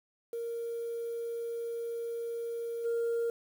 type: tone with level steps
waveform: sine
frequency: 465.8 Hz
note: A#4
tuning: 1 cent flat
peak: -33 / -26 dBFS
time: 0.33-3.3 s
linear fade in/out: 2 ms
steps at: 2.84 s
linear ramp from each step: 20 ms
effects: tanh soft clip ceiling -27 dBFS + 9-bit